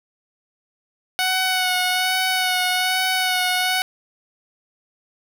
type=tone with vibrato; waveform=10% pulse; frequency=740 Hz; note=F#5; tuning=in tune; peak=-10 dBFS; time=1.19-3.82 s; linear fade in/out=0 ms; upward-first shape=sine; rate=1.2 Hz; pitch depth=22 cents each way; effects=none